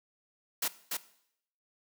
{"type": "noise with echo", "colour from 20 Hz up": "white", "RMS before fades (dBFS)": -31, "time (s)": [0.62, 0.68], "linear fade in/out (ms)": 5, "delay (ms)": 290, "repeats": 1, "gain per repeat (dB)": -3, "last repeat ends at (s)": 0.97, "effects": ["noise-tail reverb RT60 0.7 s tail -17 dB re dry", "high-pass 200 Hz 12 dB/octave"]}